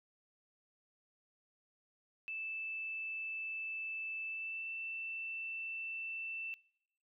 sine tone with pitch glide, 2637 to 2666 Hz, E7 to E7, 0 to +19 cents, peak -39 dBFS, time 2.28-6.54 s, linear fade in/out 0 ms, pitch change +19 cents, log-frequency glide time 4.26-4.7 s, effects noise-tail reverb RT60 0.9 s tail -25 dB re dry

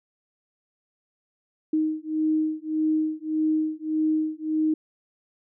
sine beating tone pair, 311.1 / 312.8 Hz, D#4 / D#4, 0 / +9 cents, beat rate 1.7 Hz, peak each -25 dBFS, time 1.73-4.74 s, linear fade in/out 5 ms, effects none

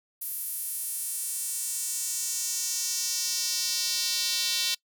square tone with high-pass filter sweep, 207.4 Hz, G#3, 2 cents flat, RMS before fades -30 dBFS, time 0.21-4.75 s, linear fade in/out 10 ms, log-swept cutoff 12000 to 3800 Hz, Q 2.2, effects noise-tail reverb RT60 0.1 s tail -23 dB re dry

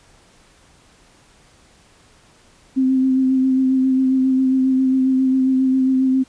sine tone with vibrato, 261.8 Hz, C4, 1 cent sharp, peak -13 dBFS, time 2.76-6.24 s, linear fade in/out 20 ms, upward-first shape sine, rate 7.4 Hz, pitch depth 19 cents each way, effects pink hiss -52 dBFS RMS until 6.28 s + resampled to 22050 Hz

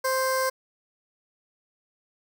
15% pulse tone with notch filter, 523.3 Hz, C5, in tune, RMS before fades -25 dBFS, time 0.04-0.5 s, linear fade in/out 10 ms, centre 2700 Hz, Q 1, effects none

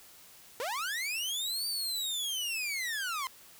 sawtooth linear two-way sweep, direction up then down, 441.6 to 4648 to 1010 Hz, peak -29 dBFS, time 0.6-3.27 s, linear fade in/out 0 ms, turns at 1.67 s, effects white hiss -55 dBFS RMS until 3.59 s

